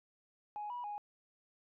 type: tone with pitch steps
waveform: sine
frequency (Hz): 835 / 973 / 828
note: G#5 / B5 / G#5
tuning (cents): +9 / -26 / -5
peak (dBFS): -38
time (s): 0.56-0.98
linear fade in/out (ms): 0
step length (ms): 140
effects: tanh soft clip ceiling -35 dBFS